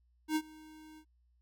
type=tone with ADSR envelope; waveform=square; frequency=311.1 Hz; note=D#4; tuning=in tune; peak=-28 dBFS; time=0.28-1.05 s; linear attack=78 ms; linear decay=57 ms; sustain=-24 dB; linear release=72 ms; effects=added 60 Hz sine -67 dBFS peak until 1.41 s